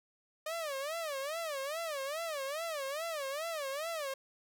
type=tone with vibrato; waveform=sawtooth; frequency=601 Hz; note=D5; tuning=40 cents sharp; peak=-32 dBFS; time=0.46-4.14 s; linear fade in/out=5 ms; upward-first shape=sine; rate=2.4 Hz; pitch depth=200 cents each way; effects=none